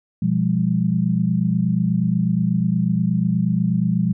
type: chord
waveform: sine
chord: F diminished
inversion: second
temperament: equal with one note detuned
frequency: 123.47 / 174.61 / 202.9 Hz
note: Cb3 / F3 / Ab3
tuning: 0 / 0 / -40 cents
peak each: -23 / -19 / -21 dBFS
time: 0.22-4.13 s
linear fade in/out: 5 ms
effects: none